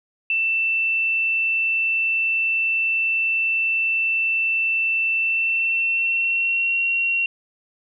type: tone with pitch glide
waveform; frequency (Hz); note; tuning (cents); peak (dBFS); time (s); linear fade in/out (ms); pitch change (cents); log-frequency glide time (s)
sine; 2670 to 2739; E7 to F7; +22 to -34; -18; 0.3-7.26; 2; +44; 5.18-6.81
effects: none